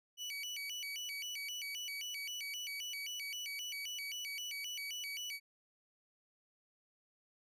30% pulse tone with vibrato, 2591 Hz, E7, 30 cents flat, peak -38 dBFS, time 0.17-5.4 s, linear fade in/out 50 ms, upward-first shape square, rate 3.8 Hz, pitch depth 230 cents each way, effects resampled to 32000 Hz

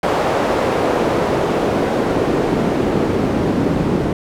pink noise with band-pass filter sweep, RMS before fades -17 dBFS, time 0.03-4.13 s, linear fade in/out 2 ms, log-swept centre 600 to 250 Hz, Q 1.1, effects none

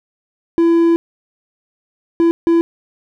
triangle tone bursts at uneven times, 335.3 Hz, E4, 30 cents sharp, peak -7 dBFS, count 3, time 0.58-0.96 / 2.2-2.31 / 2.47-2.61 s, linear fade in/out 0 ms, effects none

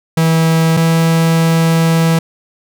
45% pulse tone pair in turn, 162.6 / 164.01 Hz, E3 / E3, -23 / -8 cents, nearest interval unison, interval 15 cents, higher second, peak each -9 dBFS, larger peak neither, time 0.17-0.77 / 0.77-2.19 s, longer second, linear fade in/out 5 ms, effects none

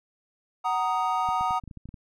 triangle chord, D# minor, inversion first, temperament just, 746.7 / 933.4 / 1244.5 Hz, F#5 / A#5 / D#6, +16 / +2 / 0 cents, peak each -26 dBFS, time 0.64-1.6 s, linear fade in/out 20 ms
clicks, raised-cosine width 5 ms, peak -29 dBFS, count 10, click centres 1.289 / 1.41 / 1.508 / 1.638 / 1.677 / 1.712 / 1.773 / 1.856 / 1.89 / 1.942 s
effects none

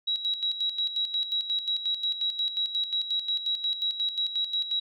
sine tone with tremolo, 3871 Hz, B7, 35 cents flat, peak -24 dBFS, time 0.07-4.8 s, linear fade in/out 10 ms, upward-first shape square, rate 5.6 Hz, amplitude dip 65%, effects none

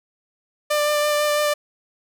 sawtooth tone with vibrato, 594 Hz, D5, 20 cents sharp, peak -14 dBFS, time 0.7-1.54 s, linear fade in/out 10 ms, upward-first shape sine, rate 6 Hz, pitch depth 12 cents each way, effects none

